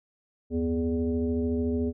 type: tone with frequency modulation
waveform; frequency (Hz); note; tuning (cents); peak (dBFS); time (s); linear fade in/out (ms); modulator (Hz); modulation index
sine; 246.7; B3; -2; -24; 0.5-1.93; 50; 169; 1.1
effects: none